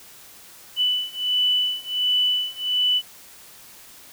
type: beating tone pair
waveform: sine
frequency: 2983 / 2984.4 Hz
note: F#7 / F#7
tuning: +13 / +14 cents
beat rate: 1.4 Hz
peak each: -23 / -22 dBFS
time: 0.76-3.02 s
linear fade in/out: 50 ms
effects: white hiss -46 dBFS RMS until 4.12 s